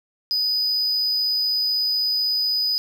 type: tone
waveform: triangle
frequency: 4978 Hz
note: D#8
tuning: in tune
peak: -18 dBFS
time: 0.31-2.78 s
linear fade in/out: 0 ms
effects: none